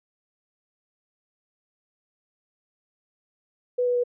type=tone with pitch steps; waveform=sine; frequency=493.9 / 490.5 / 487.1 Hz; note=B4 / B4 / B4; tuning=0 / -12 / -24 cents; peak=-20 dBFS; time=3.78-4.038 s; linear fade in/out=10 ms; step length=86 ms; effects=none